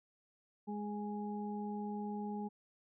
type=harmonic tone; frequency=207.7 Hz; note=G#3; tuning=in tune; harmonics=1 / 2 / 4; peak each=-39 / -46 / -45 dBFS; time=0.67-2.49 s; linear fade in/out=20 ms; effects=none